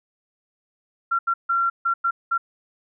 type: tone bursts at uneven times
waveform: sine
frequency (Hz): 1369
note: F6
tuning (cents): -35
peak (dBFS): -18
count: 6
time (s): 1.11-1.19 / 1.27-1.34 / 1.49-1.7 / 1.85-1.94 / 2.04-2.11 / 2.31-2.38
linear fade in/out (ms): 10
effects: none